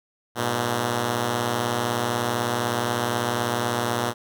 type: beating tone pair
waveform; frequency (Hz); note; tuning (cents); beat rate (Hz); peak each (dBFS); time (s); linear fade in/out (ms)
5% pulse; 103.83 / 119.83; G#2 / A#2; 0 / +48; 16; -20 / -12; 0.35-4.14; 50
effects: none